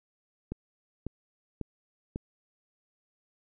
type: click train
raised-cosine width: 3 ms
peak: -21 dBFS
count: 4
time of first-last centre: 0.52-2.159 s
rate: 1.83 Hz
effects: none